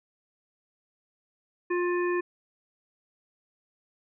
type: harmonic tone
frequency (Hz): 353.5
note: F4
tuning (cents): +21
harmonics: 1 / 3 / 5 / 7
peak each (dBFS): -25 / -34 / -35 / -40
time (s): 1.7-2.21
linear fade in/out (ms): 10
effects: none